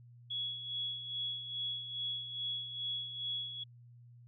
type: tone with tremolo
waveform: sine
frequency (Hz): 3359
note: G#7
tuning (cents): +19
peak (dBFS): -34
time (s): 0.3-3.64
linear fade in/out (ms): 10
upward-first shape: sine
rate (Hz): 2.4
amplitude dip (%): 60
effects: added 120 Hz sine -54 dBFS peak until 4.27 s